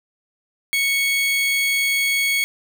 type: tone pair together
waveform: 40% pulse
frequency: 2217 / 3303 Hz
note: C#7 / G#7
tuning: 0 / -10 cents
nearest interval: perfect fifth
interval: 690 cents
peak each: -17 / -26 dBFS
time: 0.73-2.44 s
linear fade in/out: 0 ms
effects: none